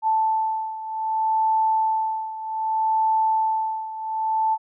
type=beating tone pair; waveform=sine; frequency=880 / 880.64 Hz; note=A5 / A5; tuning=0 / +1 cents; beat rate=0.64 Hz; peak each=-21 / -25 dBFS; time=0.02-4.58 s; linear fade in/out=50 ms; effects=none

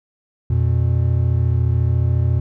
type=tone pair together; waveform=triangle; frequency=85.84 / 120 Hz; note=F2 / B2; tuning=-29 / -49 cents; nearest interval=tritone; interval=580 cents; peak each=-15 dBFS; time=0.5-2.4 s; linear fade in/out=5 ms; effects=none

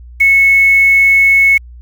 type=tone with quantisation; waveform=sine; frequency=2199 Hz; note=C#7; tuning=14 cents flat; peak=-5 dBFS; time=0.2-1.58 s; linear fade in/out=10 ms; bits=5; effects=added 60 Hz sine -31 dBFS peak until 1.81 s

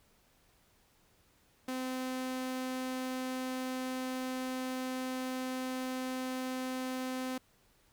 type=tone; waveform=sawtooth; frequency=257.4 Hz; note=C4; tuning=28 cents flat; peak=-31 dBFS; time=1.68-7.38 s; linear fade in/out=5 ms; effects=pink hiss -68 dBFS RMS until 7.92 s

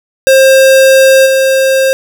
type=tone with level steps; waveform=square; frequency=532 Hz; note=C5; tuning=29 cents sharp; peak=-3 / -7 dBFS; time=0.27-1.93 s; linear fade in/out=0 ms; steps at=1.25 s; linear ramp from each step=20 ms; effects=none

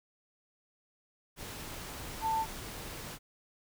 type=tone in noise; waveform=sine; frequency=889 Hz; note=A5; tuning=18 cents sharp; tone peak=-28 dBFS; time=2.21-2.46 s; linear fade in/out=50 ms; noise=pink; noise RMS=-43 dBFS; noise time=1.36-3.19 s; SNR=+12 dB; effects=none

